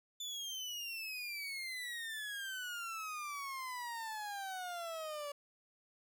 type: exponential sweep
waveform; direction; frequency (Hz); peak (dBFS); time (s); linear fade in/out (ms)
30% pulse; down; 3520 to 570; -38; 0.2-5.32; 5
effects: none